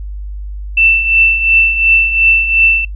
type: tone with tremolo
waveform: sine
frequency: 2669 Hz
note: E7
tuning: 21 cents sharp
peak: -4 dBFS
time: 0.77-2.85 s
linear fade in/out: 5 ms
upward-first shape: triangle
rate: 2.8 Hz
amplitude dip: 70%
effects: noise-tail reverb RT60 0.1 s tail -21 dB re dry + added 50 Hz sine -21 dBFS peak until 2.95 s